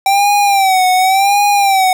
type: tone with vibrato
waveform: square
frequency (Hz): 777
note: G5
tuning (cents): -16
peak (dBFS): -9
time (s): 0.06-1.93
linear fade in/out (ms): 2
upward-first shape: sine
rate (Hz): 0.9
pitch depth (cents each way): 92
effects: 7-bit